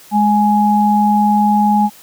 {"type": "tone pair together", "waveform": "sine", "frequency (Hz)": [208.8, 835], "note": ["G#3", "G#5"], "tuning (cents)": [10, 9], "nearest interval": "2 octaves", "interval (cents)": 2399, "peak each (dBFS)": -12, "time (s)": [0.11, 1.9], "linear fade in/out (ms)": 50, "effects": ["white hiss -42 dBFS RMS until 2.02 s", "high-pass 100 Hz 12 dB/octave"]}